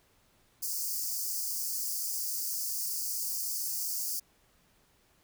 white high-pass noise, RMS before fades -34 dBFS, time 0.62-4.2 s, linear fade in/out 10 ms, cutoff 4600 Hz, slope 96 dB/octave, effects pink hiss -67 dBFS RMS until 5.23 s

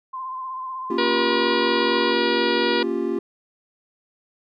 sine tone with vibrato, 1038 Hz, C6, 14 cents flat, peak -28 dBFS, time 0.13-2.13 s, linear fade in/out 10 ms, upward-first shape sine, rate 16 Hz, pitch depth 34 cents each way
triangle chord, G half-diminished seventh, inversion first, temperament equal with one note detuned, 233.1 / 277.2 / 349.2 / 393.4 Hz, Bb3 / Db4 / F4 / G4, 0 / 0 / 0 / +6 cents, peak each -27 / -27 / -23 / -25 dBFS, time 0.9-3.19 s, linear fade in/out 5 ms
harmonic tone, 480 Hz, B4, 49 cents flat, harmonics 1 / 2 / 3 / 4 / 5 / 6 / 7 / 8 / 9 / 10, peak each -24 / -27 / -29 / -30 / -31 / -32 / -32 / -33 / -34 / -34 dBFS, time 0.98-2.83 s, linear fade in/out 5 ms
effects none

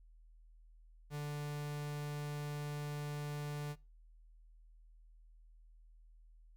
45% pulse tone, 146.83 Hz, D3, in tune, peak -39 dBFS, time 1.1-3.76 s, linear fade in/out 50 ms, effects noise-tail reverb RT60 0.3 s tail -23 dB re dry + added 40 Hz sine -58 dBFS peak until 6.56 s

